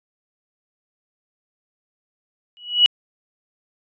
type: tone with exponential growth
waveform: sine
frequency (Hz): 2928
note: F#7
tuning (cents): -19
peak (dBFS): -6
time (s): 2.57-2.86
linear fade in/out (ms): 0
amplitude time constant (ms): 62
effects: resampled to 16000 Hz